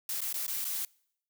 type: noise with dropouts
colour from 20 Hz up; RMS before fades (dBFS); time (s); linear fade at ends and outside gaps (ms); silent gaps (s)
blue; -34; 0.09-0.85; 2; 0.207-0.216 / 0.328-0.341 / 0.466-0.479 / 0.645-0.65
effects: noise-tail reverb RT60 0.7 s tail -26 dB re dry